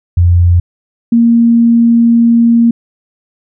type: tone pair in turn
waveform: sine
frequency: 87.31 / 233.1 Hz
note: F2 / A#3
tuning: 0 / 0 cents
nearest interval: octave + perfect fourth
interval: 1700 cents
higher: second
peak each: -4 dBFS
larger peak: neither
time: 0.17-0.6 / 1.12-2.71 s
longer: second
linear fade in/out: 5 ms
effects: none